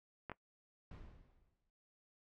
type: clicks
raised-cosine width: 0.5 ms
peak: -29 dBFS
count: 2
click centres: 0.297 / 0.317 s
type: noise with exponential decay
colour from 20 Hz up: brown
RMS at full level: -48 dBFS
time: 0.91-1.7 s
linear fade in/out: 2 ms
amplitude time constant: 170 ms
effects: noise-tail reverb RT60 0.1 s tail -19 dB re dry + low-pass 4000 Hz 12 dB/octave